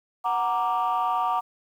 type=chord; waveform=sine; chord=Gb augmented; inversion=none; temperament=equal; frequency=740 / 932.3 / 1174.7 Hz; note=Gb5 / Bb5 / D6; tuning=0 / 0 / 0 cents; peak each=-25 dBFS; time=0.24-1.41 s; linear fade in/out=20 ms; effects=tanh soft clip ceiling -17 dBFS + 9-bit